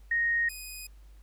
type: tone pair in turn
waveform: sine / 10% pulse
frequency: 1864.7 / 2495 Hz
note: A#6 / D#7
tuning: 0 / +4 cents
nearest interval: perfect fourth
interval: 504 cents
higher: second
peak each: -24 / -31 dBFS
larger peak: first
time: 0.11-0.49 / 0.49-0.87 s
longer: neither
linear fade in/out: 5 ms
effects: added 50 Hz sine -49 dBFS peak until 1.22 s + pink hiss -67 dBFS RMS until 1.22 s